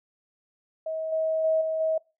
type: tone with level steps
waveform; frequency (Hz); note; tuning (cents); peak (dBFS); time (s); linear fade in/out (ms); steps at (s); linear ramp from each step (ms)
sine; 638; D#5; +43; -28 / -23 / -20 / -25 / -22; 0.86-1.98; 5; 1.12 / 1.44 / 1.61 / 1.8; 5
effects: noise-tail reverb RT60 0.3 s tail -24 dB re dry